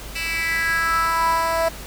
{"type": "tone with high-pass filter sweep", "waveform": "10% pulse", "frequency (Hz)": 329.6, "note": "E4", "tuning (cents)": 0, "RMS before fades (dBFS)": -21, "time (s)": [0.15, 1.69], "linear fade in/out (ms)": 10, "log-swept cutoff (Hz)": [2800, 670], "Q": 5, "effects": ["added 50 Hz sine -36 dBFS peak until 1.86 s", "pink hiss -37 dBFS RMS until 1.86 s"]}